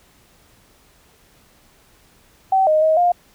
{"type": "tone with pitch steps", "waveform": "sine", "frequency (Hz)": [766, 620, 632, 706], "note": ["G5", "D#5", "D#5", "F5"], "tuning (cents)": [-40, -6, 27, 19], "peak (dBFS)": -12, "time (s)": [2.52, 3.12], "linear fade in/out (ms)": 5, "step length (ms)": 150, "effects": ["pink hiss -54 dBFS RMS until 3.34 s"]}